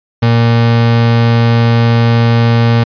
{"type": "tone", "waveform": "35% pulse", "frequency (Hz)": 116.54, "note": "A#2", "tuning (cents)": 0, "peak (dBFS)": -5, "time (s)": [0.22, 2.84], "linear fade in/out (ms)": 10, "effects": ["resampled to 11025 Hz"]}